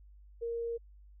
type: tone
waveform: sine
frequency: 466 Hz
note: A#4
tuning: 1 cent flat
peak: -33 dBFS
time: 0.41-0.78 s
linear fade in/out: 20 ms
effects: added 50 Hz sine -53 dBFS peak until 1.2 s